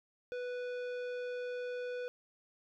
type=tone with tanh clipping; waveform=triangle; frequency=493.9 Hz; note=B4; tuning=in tune; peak=-39 dBFS; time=0.32-2.08 s; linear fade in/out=0 ms; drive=18 dB; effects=none